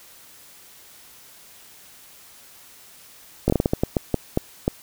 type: slowing click train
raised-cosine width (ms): 2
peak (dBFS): -5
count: 12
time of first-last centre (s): 3.48-4.679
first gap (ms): 19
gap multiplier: 1.32
effects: white hiss -48 dBFS RMS until 4.82 s